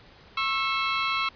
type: tone pair together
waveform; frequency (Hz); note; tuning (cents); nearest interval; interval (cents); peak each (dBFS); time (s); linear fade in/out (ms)
20% pulse; 1089.8 / 1322; C#6 / E6; -30 / +5; minor third; 335; -22; 0.37-1.29; 5
effects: pink hiss -52 dBFS RMS until 1.35 s + resampled to 11025 Hz